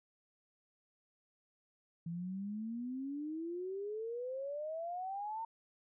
sine exponential sweep, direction up, 164.81 to 919 Hz, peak -38 dBFS, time 2.06-5.45 s, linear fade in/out 5 ms, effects none

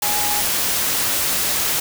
sine tone in noise, 830.6 Hz, G#5, in tune, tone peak -25 dBFS, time 0.02-0.41 s, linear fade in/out 5 ms, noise white, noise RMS -20 dBFS, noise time 0.02-1.8 s, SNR -8 dB, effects none

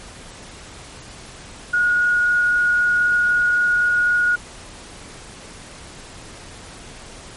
sine tone with frequency modulation, 1445 Hz, F#6, 41 cents flat, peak -14 dBFS, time 1.73-4.36 s, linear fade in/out 10 ms, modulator 23.9 Hz, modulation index 0.39, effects pink hiss -39 dBFS RMS until 7.36 s + MP3 48 kbps

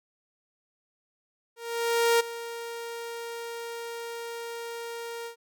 sawtooth tone with ADSR envelope, 466.2 Hz, A#4, in tune, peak -15 dBFS, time 1.56-5.36 s, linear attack 640 ms, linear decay 12 ms, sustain -16 dB, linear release 100 ms, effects none

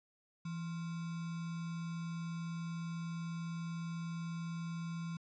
sine tone with sample-and-hold, 167 Hz, E3, 23 cents sharp, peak -38 dBFS, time 0.45-5.17 s, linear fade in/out 5 ms, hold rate 1225 Hz, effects resampled to 16000 Hz

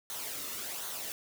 white noise with flanger, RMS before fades -39 dBFS, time 0.1-1.12 s, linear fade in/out 0 ms, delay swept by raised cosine 0.39 to 1.28 ms, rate 1.3 Hz, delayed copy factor -0.55, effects none

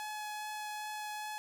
sawtooth tone with vibrato, 848 Hz, G#5, 36 cents sharp, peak -35 dBFS, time 0-1.38 s, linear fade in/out 0 ms, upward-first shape triangle, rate 2.5 Hz, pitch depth 9 cents each way, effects none

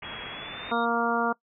white low-pass noise, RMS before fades -40 dBFS, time 0.02-0.72 s, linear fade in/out 5 ms, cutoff 2800 Hz, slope 96 dB/octave
sine tone with pitch glide, 3322 to 3707 Hz, G#7 to A#7, 0 to -10 cents, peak -40 dBFS, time 0.03-0.86 s, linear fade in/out 20 ms, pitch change +190 cents, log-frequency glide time 0.29-0.74 s
harmonic tone, 233.8 Hz, A#3, 5 cents sharp, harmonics 1 / 2 / 3 / 4 / 5 / 6, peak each -30 / -30 / -30 / -30 / -30 / -30 dBFS, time 0.71-1.33 s, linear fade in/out 10 ms
effects noise-tail reverb RT60 0.1 s tail -22 dB re dry

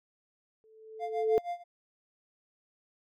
sine tone with exponential growth, 439.3 Hz, A4, 3 cents flat, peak -20 dBFS, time 0.64-1.38 s, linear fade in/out 0 ms, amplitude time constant 160 ms
triangle tone with tremolo, 698.5 Hz, F5, in tune, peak -29 dBFS, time 0.99-1.64 s, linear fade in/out 50 ms, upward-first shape sine, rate 6.3 Hz, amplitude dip 90%
effects none

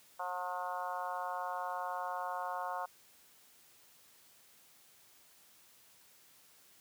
harmonic tone, 180 Hz, F#3, 47 cents flat, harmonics 3 / 4 / 5 / 6 / 7 / 8, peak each -46 / -41 / -41 / -42 / -46 / -48 dBFS, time 0.19-2.86 s, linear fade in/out 10 ms, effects white hiss -63 dBFS RMS until 6.8 s + high-pass 80 Hz 12 dB/octave

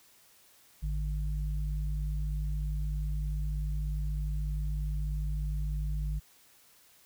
sine tone pair together, 53.23 / 150 Hz, G#1 / D3, +43 / +37 cents, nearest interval octave + tritone, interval 1794 cents, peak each -30 / -37 dBFS, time 0.82-6.2 s, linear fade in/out 20 ms, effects white hiss -61 dBFS RMS until 7.05 s

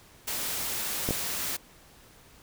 white noise, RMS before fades -32 dBFS, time 0.27-1.57 s, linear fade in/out 10 ms
clicks, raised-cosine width 2 ms, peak -15 dBFS, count 2, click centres 1.089 / 1.108 s
effects pink hiss -55 dBFS RMS until 2.42 s

